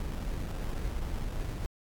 brown noise with sample-and-hold, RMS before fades -34 dBFS, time 0-1.66 s, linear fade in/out 0 ms, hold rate 2100 Hz, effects AAC 64 kbps

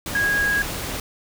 sine tone in noise, 1646 Hz, G#6, 16 cents flat, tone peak -18 dBFS, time 0.15-0.62 s, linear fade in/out 2 ms, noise pink, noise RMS -29 dBFS, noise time 0.06-1 s, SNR +8 dB, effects none

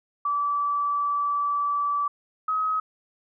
sine tone pair in turn, 1156 / 1270.6 Hz, D6 / D#6, -28 / +36 cents, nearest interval major second, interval 164 cents, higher second, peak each -22 dBFS, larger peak neither, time 0.25-2.08 / 2.48-2.8 s, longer first, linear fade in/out 5 ms, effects none

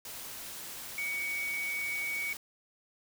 sine tone in noise, 2247 Hz, C#7, 23 cents sharp, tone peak -32 dBFS, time 0.98-2.33 s, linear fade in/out 2 ms, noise white, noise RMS -43 dBFS, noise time 0.05-2.37 s, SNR +8 dB, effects none

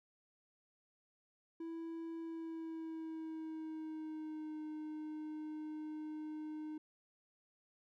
triangle tone with pitch glide, 329.6 to 307.5 Hz, E4 to D#4, 0 to -20 cents, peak -40 dBFS, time 1.6-6.78 s, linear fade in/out 5 ms, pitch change -120 cents, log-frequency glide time 2.19-4.62 s, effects none

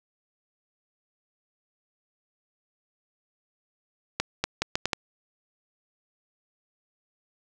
accelerating click train, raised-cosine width 0.2 ms, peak -7 dBFS, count 6, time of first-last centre 4.2-4.932 s, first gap 240 ms, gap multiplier 0.75, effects none

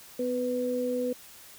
sine tone pair together, 251.2 / 496.4 Hz, B3 / B4, +30 / +9 cents, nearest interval octave, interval 1179 cents, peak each -31 / -28 dBFS, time 0.19-1.13 s, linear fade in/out 5 ms, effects white hiss -50 dBFS RMS until 1.58 s

